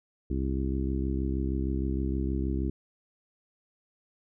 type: harmonic tone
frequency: 66.4 Hz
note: C2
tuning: 26 cents sharp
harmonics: 1 / 2 / 3 / 4 / 5 / 6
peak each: -29 / -36 / -36 / -35 / -35 / -41 dBFS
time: 0.3-2.7 s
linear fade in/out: 5 ms
effects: none